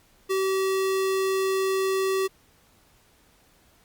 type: tone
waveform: square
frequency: 383.2 Hz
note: G4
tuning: 39 cents flat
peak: -23 dBFS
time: 0.29-2.28 s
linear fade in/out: 20 ms
effects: pink hiss -60 dBFS RMS until 3.84 s + Opus 48 kbps